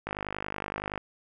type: click train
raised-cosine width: 0.5 ms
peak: -17 dBFS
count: 47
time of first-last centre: 0.07-0.977 s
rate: 50.7 Hz
effects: none

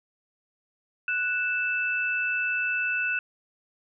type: tone pair together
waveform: sine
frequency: 1480 / 2637 Hz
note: F#6 / E7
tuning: 0 / 0 cents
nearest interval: minor seventh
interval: 1000 cents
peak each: -27 dBFS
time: 1.08-3.19 s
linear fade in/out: 2 ms
effects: none

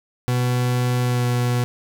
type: tone with pitch glide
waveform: 40% pulse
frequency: 124 to 122.43 Hz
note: B2 to B2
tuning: +7 to -15 cents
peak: -17 dBFS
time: 0.28-1.64 s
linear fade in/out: 0 ms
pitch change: -22 cents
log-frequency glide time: 1.02-1.25 s
effects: none

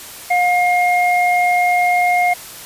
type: tone pair together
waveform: sine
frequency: 714.3 / 2135 Hz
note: F5 / C7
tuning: +39 / +34 cents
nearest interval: octave + perfect fifth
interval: 1895 cents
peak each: -13 / -17 dBFS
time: 0.3-2.34 s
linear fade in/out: 10 ms
effects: white hiss -34 dBFS RMS until 2.65 s + resampled to 32000 Hz

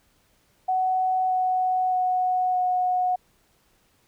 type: tone with pitch steps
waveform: sine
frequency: 746 / 740.8 / 735.7 / 730.6 Hz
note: F#5 / F#5 / F#5 / F#5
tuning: +14 / +2 / -10 / -22 cents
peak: -20 dBFS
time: 0.68-3.16 s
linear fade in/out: 10 ms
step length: 620 ms
effects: pink hiss -64 dBFS RMS until 4.07 s

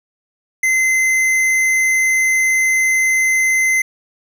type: tone with tanh clipping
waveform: sine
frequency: 2061 Hz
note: C7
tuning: 27 cents flat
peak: -14 dBFS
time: 0.63-3.82 s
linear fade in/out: 5 ms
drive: 15 dB
effects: none

